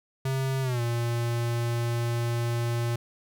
square tone with pitch glide, 133.3 to 118.07 Hz, C3 to A#2, +33 to +23 cents, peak -26 dBFS, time 0.25-2.96 s, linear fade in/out 5 ms, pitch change -210 cents, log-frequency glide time 0.62-0.81 s, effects none

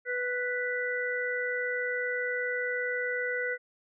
harmonic tone, 493.9 Hz, B4, in tune, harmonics 1 / 3 / 4, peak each -33 / -33 / -33 dBFS, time 0.05-3.58 s, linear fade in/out 50 ms, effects none

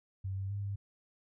sine tone with pitch steps, 96 / 97 / 100.8 / 100 Hz, G2 / G2 / G2 / G2, -36 / -18 / +49 / +35 cents, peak -34 dBFS, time 0.24-0.76 s, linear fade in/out 10 ms, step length 130 ms, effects none

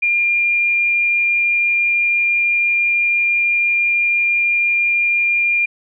sine tone, 2402 Hz, D7, 38 cents sharp, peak -13 dBFS, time 0.02-5.66 s, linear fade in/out 10 ms, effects none

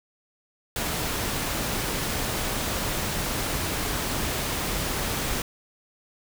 pink noise, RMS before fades -28 dBFS, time 0.76-5.42 s, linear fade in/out 2 ms, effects none

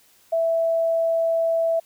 sine tone, 660 Hz, E5, 2 cents sharp, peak -18 dBFS, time 0.32-1.8 s, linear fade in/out 10 ms, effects white hiss -57 dBFS RMS until 1.85 s

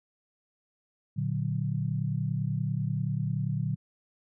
sine chord, Bb augmented, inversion none, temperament equal with one note detuned, 116.54 / 146.83 / 184.04 Hz, Bb2 / D3 / F#3, 0 / 0 / -9 cents, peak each -31 / -30 / -34 dBFS, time 1.16-3.76 s, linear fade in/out 20 ms, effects none

